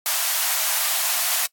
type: high-pass noise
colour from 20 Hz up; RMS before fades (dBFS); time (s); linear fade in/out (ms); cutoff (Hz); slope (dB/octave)
white; -22; 0.06-1.46; 0; 610; 96
effects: noise-tail reverb RT60 0.1 s tail -22 dB re dry + AAC 64 kbps